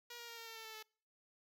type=tone with pitch steps; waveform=5% pulse; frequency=477.5 / 471.2 / 465 / 458.8 / 452.8 / 446.8 / 440.9 / 435.1 Hz; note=A#4 / A#4 / A#4 / A#4 / A4 / A4 / A4 / A4; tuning=+42 / +19 / -4 / -28 / +50 / +27 / +4 / -19 cents; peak=-37 dBFS; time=0.1-0.828 s; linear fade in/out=5 ms; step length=91 ms; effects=noise-tail reverb RT60 0.5 s tail -26 dB re dry